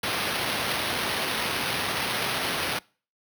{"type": "noise with sample-and-hold", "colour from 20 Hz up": "white", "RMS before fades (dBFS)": -28, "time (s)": [0.03, 2.79], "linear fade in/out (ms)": 5, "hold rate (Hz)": 7350, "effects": ["noise-tail reverb RT60 0.4 s tail -25 dB re dry", "high-pass 80 Hz 12 dB/octave"]}